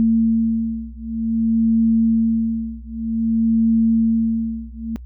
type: beating tone pair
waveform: sine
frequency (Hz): 225.8 / 226.33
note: A3 / A3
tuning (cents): +45 / +49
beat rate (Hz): 0.53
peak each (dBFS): -18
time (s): 0-4.96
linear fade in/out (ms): 0
effects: noise-tail reverb RT60 0.1 s tail -22 dB re dry + added 61 Hz sine -33 dBFS peak until 5.05 s